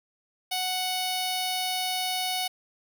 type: tone with notch filter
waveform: 10% pulse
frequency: 740 Hz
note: F#5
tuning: in tune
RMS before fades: -29 dBFS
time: 0.51-2.48 s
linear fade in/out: 10 ms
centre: 1600 Hz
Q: 0.98
effects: none